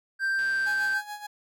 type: tone with pitch glide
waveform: triangle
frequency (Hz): 1572 to 1560.2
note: G6 to G6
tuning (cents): +4 to -9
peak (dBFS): -22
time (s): 0.19-1.02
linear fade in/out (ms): 50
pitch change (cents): -13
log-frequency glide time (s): 0.47-0.84
type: click train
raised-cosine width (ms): 0.2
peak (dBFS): -29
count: 73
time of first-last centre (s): 0.39-0.935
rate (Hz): 132
type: tone with tremolo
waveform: 30% pulse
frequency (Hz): 833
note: G#5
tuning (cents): +5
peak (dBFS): -31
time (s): 0.66-1.27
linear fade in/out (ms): 10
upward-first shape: sine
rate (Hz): 7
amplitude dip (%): 70
effects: none